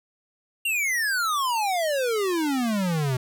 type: exponential sweep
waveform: square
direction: down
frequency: 2823 to 123.9 Hz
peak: -23 dBFS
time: 0.65-3.17 s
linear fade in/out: 5 ms
effects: none